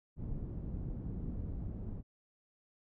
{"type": "low-pass noise", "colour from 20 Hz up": "pink", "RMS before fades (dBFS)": -40, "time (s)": [0.16, 2.03], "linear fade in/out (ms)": 50, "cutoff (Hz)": 220, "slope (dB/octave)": 12, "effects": []}